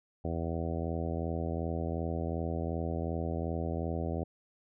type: harmonic tone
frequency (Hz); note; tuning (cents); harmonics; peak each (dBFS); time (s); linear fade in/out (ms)
82.7; E2; +6; 1 / 2 / 3 / 4 / 5 / 6 / 7 / 8 / 9; -35 / -38 / -40 / -41 / -42 / -43 / -43 / -44 / -45; 0.24-4.24; 10
effects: none